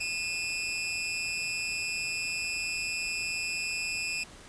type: tone pair together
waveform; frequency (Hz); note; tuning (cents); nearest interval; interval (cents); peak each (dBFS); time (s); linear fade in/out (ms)
sawtooth; 2475 / 2644; D#7 / E7; -10 / +5; minor second; 115; -30 / -30; 0-4.24; 10
effects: pink hiss -50 dBFS RMS until 4.48 s + resampled to 22050 Hz